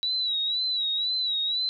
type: tone with vibrato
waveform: sine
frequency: 3902 Hz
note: B7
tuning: 22 cents flat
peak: -24 dBFS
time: 0.03-1.69 s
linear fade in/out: 0 ms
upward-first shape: sine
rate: 2 Hz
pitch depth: 72 cents each way
effects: none